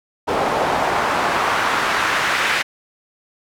pink noise with band-pass filter sweep, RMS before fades -19 dBFS, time 0.27-2.63 s, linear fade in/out 20 ms, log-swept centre 680 to 1900 Hz, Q 1.3, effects none

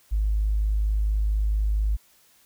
triangle tone with tanh clipping, 52.2 Hz, G#1, 10 cents sharp, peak -20 dBFS, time 0.11-1.97 s, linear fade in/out 20 ms, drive 4 dB, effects white hiss -59 dBFS RMS until 2.45 s

